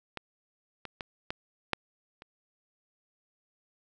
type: clicks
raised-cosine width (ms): 0.3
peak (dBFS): -20 / -23 / -20 / -17 / -10 / -30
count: 6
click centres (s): 0.173 / 0.853 / 1.008 / 1.305 / 1.733 / 2.221
effects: none